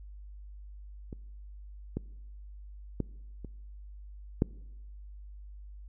clicks, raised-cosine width 3 ms, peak -28 / -19 / -17 / -29 / -11 dBFS, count 5, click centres 1.128 / 1.97 / 3.003 / 3.447 / 4.421 s, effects noise-tail reverb RT60 1.0 s tail -23 dB re dry + added 50 Hz sine -44 dBFS peak until 5.88 s

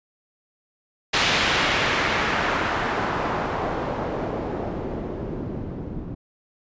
white noise with low-pass filter sweep, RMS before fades -25 dBFS, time 1.13-6.15 s, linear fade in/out 10 ms, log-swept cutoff 3400 to 220 Hz, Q 1, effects resampled to 16000 Hz

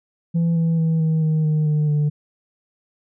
sine tone with pitch steps, 167.7 / 164.82 / 161.99 / 159.2 / 156.47 / 153.78 / 151.14 / 148.54 Hz, E3 / E3 / E3 / D#3 / D#3 / D#3 / D#3 / D3, +30 / 0 / -30 / +40 / +10 / -20 / -50 / +20 cents, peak -13 dBFS, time 0.34-2.1 s, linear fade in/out 20 ms, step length 220 ms, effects tanh soft clip ceiling -15 dBFS

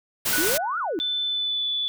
white noise, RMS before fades -24 dBFS, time 0.25-0.58 s, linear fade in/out 10 ms
sine tone with exponential decay, 1480 Hz, F#6, in tune, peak -23 dBFS, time 0.33-1.48 s, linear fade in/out 0 ms, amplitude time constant 250 ms
sine exponential two-way sweep, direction up then down, 290 to 1480 to 290 Hz, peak -24 dBFS, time 0.38-0.99 s, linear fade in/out 0 ms, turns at 0.79 s
sine tone with pitch glide, 3520 to 3466 Hz, A7 to A7, 0 to -27 cents, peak -23 dBFS, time 1-1.88 s, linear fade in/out 0 ms, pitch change -27 cents, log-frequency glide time 1.24-1.69 s
effects none

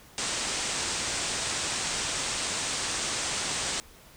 white low-pass noise, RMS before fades -31 dBFS, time 0.18-3.8 s, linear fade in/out 0 ms, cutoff 8900 Hz, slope 96 dB/octave, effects pink hiss -53 dBFS RMS until 4.16 s

